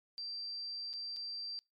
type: tone with dropouts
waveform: sine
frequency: 4699 Hz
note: D8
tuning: in tune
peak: -39 dBFS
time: 0.18-1.59 s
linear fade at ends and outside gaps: 0 ms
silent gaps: 0.931-0.937 / 1.163-1.168 s
effects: noise-tail reverb RT60 0.2 s tail -25 dB re dry + MP3 64 kbps